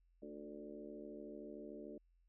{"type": "harmonic tone with a mistuned harmonic", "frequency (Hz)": 73.42, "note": "D2", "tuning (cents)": 0, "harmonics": [3, 4, 5, 6, 7, 8], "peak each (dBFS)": [-55, -53, -54, -55, -63, -56], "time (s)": [0.22, 1.98], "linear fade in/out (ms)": 5, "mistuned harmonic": 5, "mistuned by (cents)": -29, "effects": ["added 43 Hz sine -70 dBFS peak until 2.28 s"]}